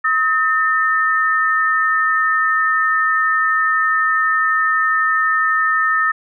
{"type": "tone pair together", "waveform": "sine", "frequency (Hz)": [1274.9, 1803], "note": ["D#6", "A6"], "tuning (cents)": [42, 42], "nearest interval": "tritone", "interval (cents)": 600, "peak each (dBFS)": -16, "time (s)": [0.04, 6.12], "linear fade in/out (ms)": 10, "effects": []}